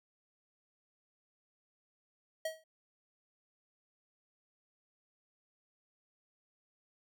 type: tone with exponential decay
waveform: square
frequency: 638 Hz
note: D#5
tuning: 43 cents sharp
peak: -32 dBFS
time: 2.45-2.64 s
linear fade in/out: 5 ms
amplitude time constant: 41 ms
effects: none